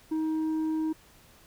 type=tone with tanh clipping; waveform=sine; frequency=315.4 Hz; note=D#4; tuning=24 cents sharp; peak=-27 dBFS; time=0.11-0.93 s; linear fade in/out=10 ms; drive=4 dB; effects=pink hiss -57 dBFS RMS until 1.46 s